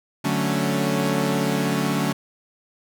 sawtooth chord, D major seventh, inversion none, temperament equal, 146.83 / 185 / 220 / 277.2 Hz, D3 / F#3 / A3 / C#4, 0 / 0 / 0 / 0 cents, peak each -22 dBFS, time 0.24-2.13 s, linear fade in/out 10 ms, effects none

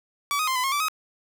sawtooth tone with pitch steps, 1145 / 1250 / 1046 / 1007 / 1079 / 1162 / 1265 Hz, D6 / D#6 / C6 / B5 / C#6 / D6 / D#6, -44 / +8 / -1 / +33 / -47 / -19 / +28 cents, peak -19 dBFS, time 0.31-0.884 s, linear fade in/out 0 ms, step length 82 ms, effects none

